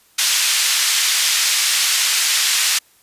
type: band-pass noise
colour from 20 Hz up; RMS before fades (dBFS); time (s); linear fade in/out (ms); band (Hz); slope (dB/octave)
white; -17; 0.18-2.79; 10; 1900 to 7100; 12
effects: white hiss -54 dBFS RMS until 3.02 s + resampled to 32000 Hz